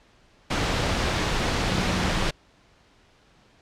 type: tone in noise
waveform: sine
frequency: 185 Hz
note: F#3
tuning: in tune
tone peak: -29 dBFS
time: 1.67-2.24 s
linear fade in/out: 10 ms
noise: pink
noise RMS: -24 dBFS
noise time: 0.5-2.31 s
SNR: -8 dB
effects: pink hiss -58 dBFS RMS until 3.61 s + low-pass 5000 Hz 12 dB/octave